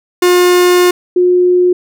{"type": "tone pair in turn", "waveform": ["45% pulse", "sine"], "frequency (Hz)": [357.6, 359.5], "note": ["F4", "F#4"], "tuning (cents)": [41, -50], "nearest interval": "unison", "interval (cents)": 9, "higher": "second", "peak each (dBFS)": -6, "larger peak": "neither", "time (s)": [[0.22, 0.91], [1.16, 1.73]], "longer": "first", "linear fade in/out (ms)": 5, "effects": []}